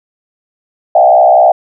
sine tone with frequency modulation, 698.5 Hz, F5, in tune, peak -3 dBFS, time 0.95-1.52 s, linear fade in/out 5 ms, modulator 64.3 Hz, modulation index 1.4, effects none

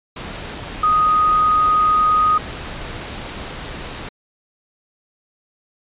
sine tone in noise, 1246 Hz, D#6, 2 cents sharp, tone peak -12 dBFS, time 0.83-2.38 s, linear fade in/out 5 ms, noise pink, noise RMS -30 dBFS, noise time 0.16-4.09 s, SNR +15 dB, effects resampled to 8000 Hz

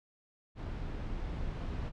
brown noise with level ramp, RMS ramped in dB -39 to -36 dBFS, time 0.55-1.92 s, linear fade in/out 50 ms, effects low-pass 4000 Hz 12 dB/octave

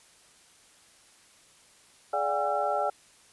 sine tone cluster, 420.2 / 584 / 727 / 807 / 1347 Hz, G#4 / D5 / F#5 / G#5 / E6, +20 / -10 / -31 / -50 / +37 cents, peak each -36 / -30 / -31 / -30 / -33 dBFS, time 2.13-2.9 s, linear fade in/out 5 ms, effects white hiss -58 dBFS RMS until 3.32 s + resampled to 24000 Hz

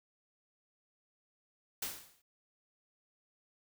white noise with exponential decay, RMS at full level -35 dBFS, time 1.82-2.22 s, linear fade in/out 5 ms, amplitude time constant 86 ms, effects none

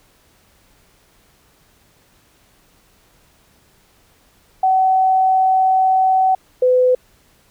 sine tone pair in turn, 756 / 504.6 Hz, F#5 / B4, +37 / +37 cents, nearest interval perfect fifth, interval 700 cents, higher first, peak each -11 / -10 dBFS, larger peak second, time 4.63-6.35 / 6.62-6.95 s, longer first, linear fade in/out 5 ms, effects pink hiss -55 dBFS RMS until 7.5 s

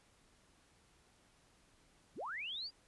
sine linear sweep, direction up, 73.3 to 4900 Hz, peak -40 dBFS, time 2.15-2.71 s, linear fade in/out 50 ms, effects pink hiss -69 dBFS RMS until 2.87 s + resampled to 24000 Hz

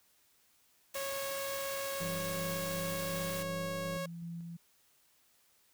white noise, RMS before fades -43 dBFS, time 0.94-3.43 s, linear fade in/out 5 ms
sawtooth tone, 550 Hz, C#5, 14 cents flat, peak -33 dBFS, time 0.95-4.06 s, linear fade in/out 5 ms
sine tone with tremolo, 169.2 Hz, E3, 45 cents sharp, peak -39 dBFS, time 2-4.57 s, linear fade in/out 10 ms, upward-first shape square, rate 2.7 Hz, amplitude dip 25%
click train, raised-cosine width 2 ms, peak -35 dBFS, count 194, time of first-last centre 2.01-3.969 s, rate 98.5 Hz
effects white hiss -69 dBFS RMS until 5.73 s

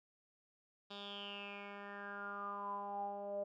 10% pulse tone with low-pass filter sweep, 201.9 Hz, G#3, 49 cents flat, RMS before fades -45 dBFS, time 0.9-3.44 s, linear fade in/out 10 ms, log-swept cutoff 3900 to 590 Hz, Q 9.3, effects none

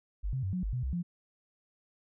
sine tone with pitch steps, 49.2 / 131.6 / 95.1 / 182.3 / 49.8 / 125.2 / 65.2 / 174.3 Hz, G1 / C3 / F#2 / F#3 / G1 / B2 / C2 / F3, +7 / +10 / +48 / -25 / +28 / +24 / -5 / -3 cents, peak -30 dBFS, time 0.23-1.03 s, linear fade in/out 20 ms, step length 100 ms, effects none

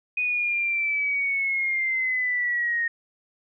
sine linear sweep, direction down, 2489 to 1852 Hz, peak -22 dBFS, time 0.17-2.88 s, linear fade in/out 5 ms, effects none

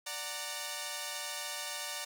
5% pulse chord, D augmented, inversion none, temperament equal with one note detuned, 587.3 / 740 / 921.6 Hz, D5 / F#5 / A#5, 0 / 0 / -20 cents, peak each -30 / -32 / -29 dBFS, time 0.06-2.05 s, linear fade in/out 10 ms, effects none

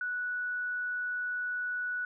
sine tone, 1475 Hz, F#6, 6 cents flat, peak -31 dBFS, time 0.01-2.05 s, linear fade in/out 2 ms, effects none

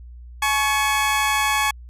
20% pulse tone pair together, 851 / 1110.8 Hz, G#5 / C#6, +42 / +3 cents, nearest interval perfect fourth, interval 461 cents, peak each -16 / -16 dBFS, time 0.42-1.71 s, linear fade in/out 5 ms, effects added 60 Hz sine -37 dBFS peak until 1.89 s + resampled to 32000 Hz

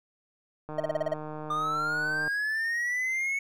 click train, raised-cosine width 1 ms, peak -25 dBFS, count 244, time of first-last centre 0.69-2.278 s, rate 153 Hz
triangle tone bursts, 628 Hz, D#5, 16 cents sharp, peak -21 dBFS, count 7, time 0.78-1.138 s, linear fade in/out 5 ms, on 22 ms, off 34 ms
triangle linear sweep, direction up, 1198 to 2217 Hz, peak -25 dBFS, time 1.5-3.39 s, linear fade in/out 5 ms
effects none

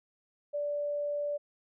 sine tone, 583 Hz, D5, 13 cents flat, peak -30 dBFS, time 0.53-1.38 s, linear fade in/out 20 ms, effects none

